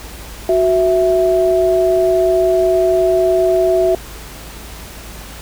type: tone pair together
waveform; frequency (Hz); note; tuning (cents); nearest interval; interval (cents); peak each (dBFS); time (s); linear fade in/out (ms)
sine; 370 / 659.3; F#4 / E5; 0 / 0; minor seventh; 1000; -13; 0.49-3.95; 2
effects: added 54 Hz sine -34 dBFS peak until 5.41 s + pink hiss -34 dBFS RMS until 5.41 s